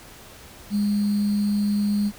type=tone with sample-and-hold; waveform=sine; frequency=205.5 Hz; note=G#3; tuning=18 cents flat; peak=-19 dBFS; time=0.7-2.12 s; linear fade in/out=50 ms; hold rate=4410 Hz; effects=pink hiss -45 dBFS RMS until 2.18 s